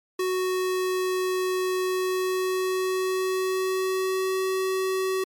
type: tone with pitch glide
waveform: square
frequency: 370.3 to 378.1 Hz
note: F#4 to F#4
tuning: +1 to +38 cents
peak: -24 dBFS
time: 0.19-5.24 s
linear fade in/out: 5 ms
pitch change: +37 cents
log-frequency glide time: 1.85-4.42 s
effects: MP3 96 kbps